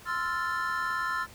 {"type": "chord", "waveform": "triangle", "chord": "F major seventh", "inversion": "second", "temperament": "equal with one note detuned", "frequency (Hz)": [1042.3, 1318.5, 1396.9, 1760], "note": ["C6", "E6", "F6", "A6"], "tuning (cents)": [-7, 0, 0, 0], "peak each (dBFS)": -32, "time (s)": [0.05, 1.27], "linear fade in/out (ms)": 50, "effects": ["pink hiss -51 dBFS RMS until 1.34 s"]}